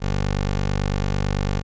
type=tone; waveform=15% pulse; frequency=49 Hz; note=G1; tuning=in tune; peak=-14 dBFS; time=0-1.63 s; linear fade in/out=50 ms; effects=resampled to 16000 Hz